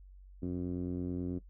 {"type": "tone with low-pass filter", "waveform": "10% pulse", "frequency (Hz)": 89.2, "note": "F2", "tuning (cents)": 37, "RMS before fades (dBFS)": -36, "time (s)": [0.42, 1.39], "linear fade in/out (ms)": 10, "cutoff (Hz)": 290, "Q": 1.9, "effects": ["noise-tail reverb RT60 0.1 s tail -18 dB re dry", "added 47 Hz sine -51 dBFS peak until 1.49 s"]}